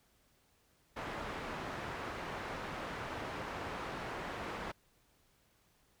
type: low-pass noise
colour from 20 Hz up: white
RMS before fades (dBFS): -42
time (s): 0.96-4.72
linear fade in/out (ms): 10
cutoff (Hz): 1400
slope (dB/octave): 12
effects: pink hiss -71 dBFS RMS until 6 s